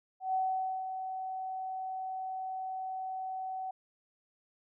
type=tone with ADSR envelope; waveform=sine; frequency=755 Hz; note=F#5; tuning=35 cents sharp; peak=-27 dBFS; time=0.2-3.71 s; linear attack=140 ms; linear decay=500 ms; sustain=-8 dB; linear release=6 ms; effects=none